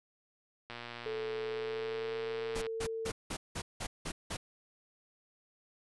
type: click train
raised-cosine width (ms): 0.3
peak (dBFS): -27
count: 235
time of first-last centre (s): 0.7-2.666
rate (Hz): 119
type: tone with pitch glide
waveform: sine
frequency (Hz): 437.8 to 449.6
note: A4 to A4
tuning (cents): -9 to +37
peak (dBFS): -35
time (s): 1.06-3.1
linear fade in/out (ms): 0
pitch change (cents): +46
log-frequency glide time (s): 1.5-2.2
type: noise bursts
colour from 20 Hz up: pink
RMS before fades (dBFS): -38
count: 8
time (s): 2.55-4.37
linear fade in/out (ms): 10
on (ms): 70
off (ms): 180
effects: resampled to 24000 Hz